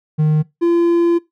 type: tone pair in turn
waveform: triangle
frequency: 153.7 / 341.5 Hz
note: D#3 / F4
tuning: -21 / -39 cents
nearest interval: octave + major second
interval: 1382 cents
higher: second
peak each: -9 dBFS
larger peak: neither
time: 0.18-0.43 / 0.61-1.19 s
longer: second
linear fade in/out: 20 ms
effects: noise-tail reverb RT60 0.2 s tail -21 dB re dry